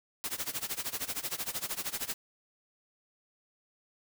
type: noise with tremolo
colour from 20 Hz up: white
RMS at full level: -33 dBFS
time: 0.24-2.14 s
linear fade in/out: 0 ms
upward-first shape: sine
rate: 13 Hz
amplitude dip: 90%
effects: none